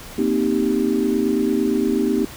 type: chord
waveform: sine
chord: C minor seventh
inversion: third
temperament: equal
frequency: 233.1 / 261.6 / 311.1 / 392 Hz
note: Bb3 / C4 / Eb4 / G4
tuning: 0 / 0 / 0 / 0 cents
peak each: -22 dBFS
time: 0.18-2.25 s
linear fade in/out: 5 ms
effects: pink hiss -38 dBFS RMS until 2.36 s